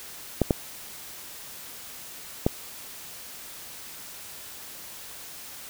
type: clicks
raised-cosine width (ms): 2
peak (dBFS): -6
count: 3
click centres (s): 0.417 / 0.508 / 2.465
effects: white hiss -42 dBFS RMS until 5.69 s